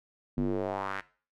square tone with band-pass filter sweep, 48.7 Hz, G1, 11 cents flat, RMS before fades -32 dBFS, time 0.37-1.01 s, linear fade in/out 10 ms, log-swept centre 220 to 1800 Hz, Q 2.5, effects noise-tail reverb RT60 0.4 s tail -19 dB re dry

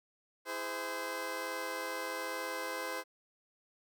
15% pulse chord, E augmented, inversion none, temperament just, 329.6 / 412 / 515 Hz, E4 / G#4 / B#4, 0 / -14 / -28 cents, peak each -38 / -38 / -32 dBFS, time 0.45-3.04 s, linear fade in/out 50 ms, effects none

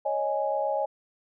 sine chord, C# suspended second, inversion none, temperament equal, 554.4 / 622.3 / 830.6 Hz, C#5 / D#5 / G#5, 0 / 0 / 0 cents, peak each -29 dBFS, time 0.05-0.86 s, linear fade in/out 10 ms, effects none

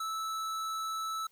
sine tone with hard clipping, 1311 Hz, E6, 10 cents flat, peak -35 dBFS, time 0-1.27 s, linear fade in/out 5 ms, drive 17 dB, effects white hiss -69 dBFS RMS until 1.31 s

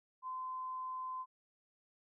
sine tone, 1029 Hz, C6, 29 cents flat, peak -39 dBFS, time 0.22-1.26 s, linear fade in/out 50 ms, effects none

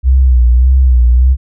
sine tone with vibrato, 62.7 Hz, B1, 27 cents sharp, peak -4 dBFS, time 0.03-1.37 s, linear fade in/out 50 ms, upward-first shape sine, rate 1.7 Hz, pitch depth 79 cents each way, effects none

